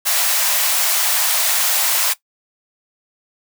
white high-pass noise, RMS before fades -17 dBFS, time 0.05-2.14 s, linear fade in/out 20 ms, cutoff 580 Hz, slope 48 dB/octave, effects noise-tail reverb RT60 0.1 s tail -17 dB re dry

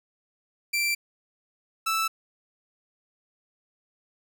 sawtooth tone pair in turn, 2349 / 1318.3 Hz, D7 / E6, 0 / 0 cents, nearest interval minor seventh, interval 1000 cents, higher first, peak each -20 dBFS, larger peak neither, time 0.73-0.95 / 1.86-2.08 s, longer neither, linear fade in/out 10 ms, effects none

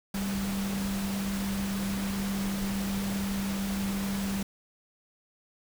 sine tone in noise, 196.8 Hz, G3, 7 cents sharp, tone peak -29 dBFS, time 0.14-4.43 s, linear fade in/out 5 ms, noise pink, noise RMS -37 dBFS, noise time 0.14-4.43 s, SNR +5 dB, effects none

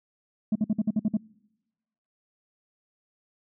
sine tone bursts, 214.9 Hz, A3, 41 cents flat, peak -18 dBFS, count 8, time 0.52-1.171 s, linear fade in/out 5 ms, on 35 ms, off 53 ms, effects noise-tail reverb RT60 1.0 s tail -26 dB re dry + tanh soft clip ceiling -19 dBFS

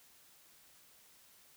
silence, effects white hiss -63 dBFS RMS until 1.56 s

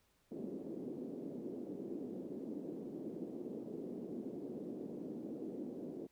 pink band-pass noise, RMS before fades -45 dBFS, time 0.31-6.07 s, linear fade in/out 10 ms, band 230 to 400 Hz, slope 24 dB/octave, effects pink hiss -75 dBFS RMS until 6.11 s

